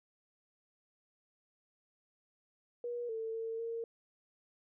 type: tone with pitch steps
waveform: sine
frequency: 480.4 / 447.3 / 451.7 / 459.8 Hz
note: B4 / A4 / A4 / A#4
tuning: -48 / +28 / +45 / -24 cents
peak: -36 dBFS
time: 2.84-3.84 s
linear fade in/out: 2 ms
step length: 250 ms
effects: none